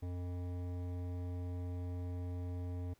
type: tone with hard clipping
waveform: sine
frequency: 89 Hz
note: F2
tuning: 33 cents sharp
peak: -40 dBFS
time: 0.02-2.94 s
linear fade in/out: 10 ms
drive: 14 dB
effects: pink hiss -72 dBFS RMS until 2.99 s